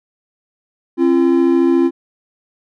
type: tone pair together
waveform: triangle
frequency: 267.7 / 341.7 Hz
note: C4 / F4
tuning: +40 / -38 cents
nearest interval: major third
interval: 422 cents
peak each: -12 / -10 dBFS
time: 0.97-1.91 s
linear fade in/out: 50 ms
effects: none